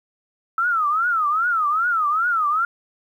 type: tone with vibrato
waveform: sine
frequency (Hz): 1303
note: E6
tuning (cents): -20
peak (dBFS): -17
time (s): 0.58-2.65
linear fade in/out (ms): 2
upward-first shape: triangle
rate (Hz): 2.5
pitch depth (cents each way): 220
effects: 9-bit